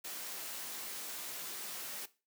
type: noise with comb filter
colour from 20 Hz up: white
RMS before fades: -43 dBFS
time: 0.04-2.06 s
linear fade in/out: 10 ms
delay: 16 ms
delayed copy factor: -0.5
effects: noise-tail reverb RT60 0.3 s tail -17 dB re dry + high-pass 200 Hz 12 dB/octave